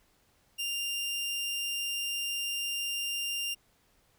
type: tone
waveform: sawtooth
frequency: 2794 Hz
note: F7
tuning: in tune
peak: -28 dBFS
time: 0.58-3.55 s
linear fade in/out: 20 ms
effects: pink hiss -68 dBFS RMS until 4.18 s